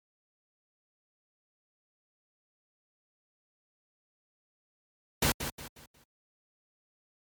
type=noise with echo; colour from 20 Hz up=pink; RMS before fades=-25 dBFS; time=5.22-5.32 s; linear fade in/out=5 ms; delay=180 ms; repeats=4; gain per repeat=-9 dB; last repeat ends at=6.04 s; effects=high-pass 60 Hz 12 dB/octave + MP3 96 kbps